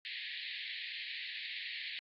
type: band-pass noise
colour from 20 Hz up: pink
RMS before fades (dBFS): -43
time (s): 0.05-1.99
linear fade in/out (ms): 0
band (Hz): 1800 to 4400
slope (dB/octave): 96
effects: AAC 32 kbps

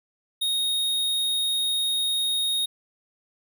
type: tone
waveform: square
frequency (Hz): 3729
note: A#7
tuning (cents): 0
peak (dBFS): -23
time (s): 0.41-2.66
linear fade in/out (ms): 10
effects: none

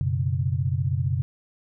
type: chord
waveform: sine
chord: F# suspended fourth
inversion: none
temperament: equal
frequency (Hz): 92.5 / 123.47 / 138.59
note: F#2 / B2 / C#3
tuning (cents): 0 / 0 / 0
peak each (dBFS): -26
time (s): 0.01-1.22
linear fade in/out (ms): 0
effects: none

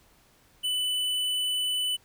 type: tone with tanh clipping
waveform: sine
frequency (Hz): 2990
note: F#7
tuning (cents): +17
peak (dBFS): -27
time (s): 0.63-1.97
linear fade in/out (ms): 20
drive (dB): 14
effects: pink hiss -61 dBFS RMS until 2.04 s

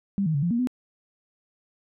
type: tone with pitch steps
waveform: sine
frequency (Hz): 198 / 157.9 / 141.3 / 172.6 / 235.3 / 251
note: G3 / D#3 / C#3 / F3 / A#3 / B3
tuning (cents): +18 / +26 / +34 / -20 / +16 / +28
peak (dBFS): -21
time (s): 0.18-0.672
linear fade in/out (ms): 0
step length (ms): 82
effects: none

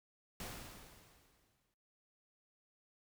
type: noise with exponential decay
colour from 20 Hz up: pink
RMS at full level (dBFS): -44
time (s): 0.4-1.74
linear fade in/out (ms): 2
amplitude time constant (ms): 290
effects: noise-tail reverb RT60 0.7 s tail -21 dB re dry

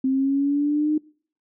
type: linear sweep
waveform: sine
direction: up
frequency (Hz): 261.6 to 307.4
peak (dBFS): -18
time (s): 0.04-0.98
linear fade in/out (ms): 5
effects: noise-tail reverb RT60 0.5 s tail -24 dB re dry

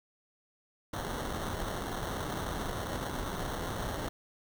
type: noise with sample-and-hold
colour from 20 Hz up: pink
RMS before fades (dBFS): -36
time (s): 0.93-4.09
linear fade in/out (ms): 5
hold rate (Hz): 2450
effects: none

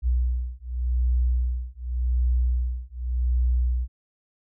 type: beating tone pair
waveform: sine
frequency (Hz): 61 / 61.87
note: B1 / B1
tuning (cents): -21 / +4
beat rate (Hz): 0.87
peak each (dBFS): -24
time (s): 0.02-3.88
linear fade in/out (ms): 50
effects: none

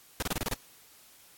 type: noise bursts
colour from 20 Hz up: pink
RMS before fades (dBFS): -31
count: 7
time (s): 0.2-0.536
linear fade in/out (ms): 0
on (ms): 24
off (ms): 28
effects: white hiss -57 dBFS RMS until 1.37 s + AAC 64 kbps

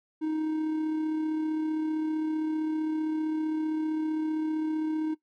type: tone with amplitude modulation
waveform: triangle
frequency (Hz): 312.4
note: D#4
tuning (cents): +7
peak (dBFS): -23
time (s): 0.21-5.15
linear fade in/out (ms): 20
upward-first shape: sine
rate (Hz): 35.4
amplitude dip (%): 30
effects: noise-tail reverb RT60 0.1 s tail -18 dB re dry

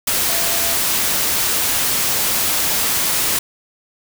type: tone in noise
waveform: sine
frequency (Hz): 675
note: E5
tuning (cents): +41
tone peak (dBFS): -29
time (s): 0.29-0.75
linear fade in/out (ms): 5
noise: white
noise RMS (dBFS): -18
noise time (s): 0.07-3.39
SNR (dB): -14
effects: none

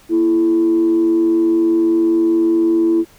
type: tone with frequency modulation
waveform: sine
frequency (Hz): 333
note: E4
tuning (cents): +18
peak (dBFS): -10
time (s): 0.09-3.05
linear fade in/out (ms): 50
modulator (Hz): 94.8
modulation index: 0.29
effects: tanh soft clip ceiling -7 dBFS + pink hiss -48 dBFS RMS until 3.18 s

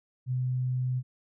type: tone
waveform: sine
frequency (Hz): 127.1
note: C3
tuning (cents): -50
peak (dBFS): -26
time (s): 0.26-1.03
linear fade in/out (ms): 50
effects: none

